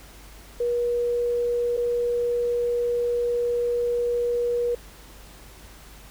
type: tone with dropouts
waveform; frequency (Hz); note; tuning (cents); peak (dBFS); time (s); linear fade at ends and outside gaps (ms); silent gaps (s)
sine; 480; B4; -49; -21; 0.6-4.75; 5; 1.768-1.774
effects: added 50 Hz sine -47 dBFS peak until 6.1 s + pink hiss -48 dBFS RMS until 6.1 s